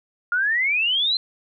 sine exponential sweep, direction up, 1396.9 to 4172 Hz, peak -18 dBFS, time 0.32-1.17 s, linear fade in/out 2 ms, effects none

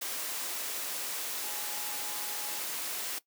sine tone in noise, 837 Hz, G#5, 13 cents sharp, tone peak -47 dBFS, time 1.44-2.59 s, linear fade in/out 10 ms, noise white, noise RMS -36 dBFS, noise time 0.01-3.19 s, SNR -14 dB, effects noise-tail reverb RT60 0.1 s tail -18 dB re dry + high-pass 300 Hz 12 dB/octave

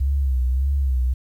sine tone with vibrato, 66.1 Hz, C2, 18 cents sharp, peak -17 dBFS, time 0-1.14 s, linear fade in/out 10 ms, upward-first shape sine, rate 1.7 Hz, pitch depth 98 cents each way, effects 9-bit

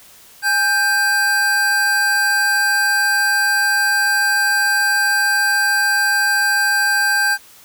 square tone pair together, 826 / 1573.3 Hz, G#5 / G6, -10 / +6 cents, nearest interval major seventh, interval 1116 cents, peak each -24 / -15 dBFS, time 0.42-7.38 s, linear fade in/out 50 ms, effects white hiss -45 dBFS RMS until 7.64 s

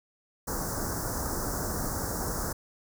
pink band-stop noise, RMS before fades -32 dBFS, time 0.47-2.53 s, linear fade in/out 10 ms, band 1600 to 5200 Hz, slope 48 dB/octave, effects none

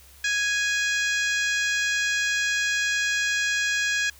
harmonic tone, 829 Hz, G#5, 3 cents flat, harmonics 2 / 3 / 4 / 5 / 6 / 7 / 8 / 9, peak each -24 / -29 / -32 / -36 / -37 / -36 / -36 / -37 dBFS, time 0.24-4.1 s, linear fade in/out 5 ms, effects added 67 Hz sine -52 dBFS peak until 4.19 s + white hiss -52 dBFS RMS until 4.19 s

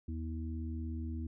harmonic tone, 80.3 Hz, E2, 45 cents flat, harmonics 1 / 3 / 4, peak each -37 / -43 / -47 dBFS, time 0.08-1.27 s, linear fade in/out 5 ms, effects none

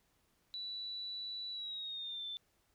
sine tone with pitch glide, 3951 to 3540 Hz, B7 to A7, 0 to +10 cents, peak -40 dBFS, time 0.54-2.37 s, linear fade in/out 0 ms, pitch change -190 cents, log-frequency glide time 1.51-2.25 s, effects pink hiss -75 dBFS RMS until 2.74 s

